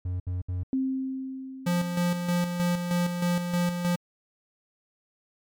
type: tone bursts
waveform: triangle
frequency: 90.4 Hz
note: F#2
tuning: 40 cents flat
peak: -25 dBFS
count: 3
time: 0.05-0.634 s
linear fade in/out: 5 ms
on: 150 ms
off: 67 ms
type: tone with exponential decay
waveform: sine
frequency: 263.8 Hz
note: C4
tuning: 14 cents sharp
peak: -22 dBFS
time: 0.73-2.94 s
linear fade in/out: 1 ms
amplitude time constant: 480 ms
type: tone with tremolo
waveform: square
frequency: 175.5 Hz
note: F3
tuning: 9 cents sharp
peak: -23 dBFS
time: 1.66-3.96 s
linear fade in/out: 10 ms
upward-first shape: square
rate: 3.2 Hz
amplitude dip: 50%
effects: MP3 96 kbps